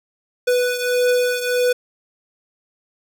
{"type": "beating tone pair", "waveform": "square", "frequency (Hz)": [493.9, 495.5], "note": ["B4", "B4"], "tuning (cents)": [0, 6], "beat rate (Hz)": 1.6, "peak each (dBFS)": [-18, -23], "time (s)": [0.47, 1.73], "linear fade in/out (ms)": 10, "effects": []}